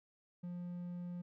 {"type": "tone", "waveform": "triangle", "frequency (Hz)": 176.2, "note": "F3", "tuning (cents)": 16, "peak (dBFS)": -39, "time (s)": [0.43, 1.22], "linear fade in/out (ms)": 10, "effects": []}